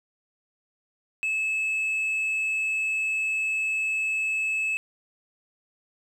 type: tone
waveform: sine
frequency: 2600 Hz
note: E7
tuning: 24 cents flat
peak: -21 dBFS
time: 1.23-4.77 s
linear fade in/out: 0 ms
effects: tanh soft clip ceiling -23 dBFS + 9-bit